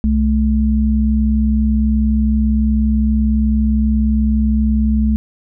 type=tone pair together; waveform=sine; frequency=64.7 / 216.7 Hz; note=C2 / A3; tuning=-19 / -26 cents; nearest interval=octave + major sixth; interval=2093 cents; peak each=-14 dBFS; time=0.04-5.16 s; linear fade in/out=0 ms; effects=none